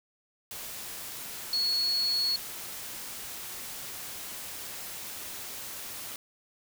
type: tone in noise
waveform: sine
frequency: 4359 Hz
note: C#8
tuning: 30 cents flat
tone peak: -25 dBFS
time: 1.53-2.36 s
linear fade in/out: 2 ms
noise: white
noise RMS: -40 dBFS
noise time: 0.51-6.16 s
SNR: +12 dB
effects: none